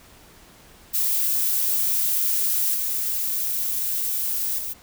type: noise with level steps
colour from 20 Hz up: violet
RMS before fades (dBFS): -22 / -25 / -30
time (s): 0.93-4.74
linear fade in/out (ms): 20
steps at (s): 2.74 / 4.58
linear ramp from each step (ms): 10
effects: pink hiss -50 dBFS RMS until 4.82 s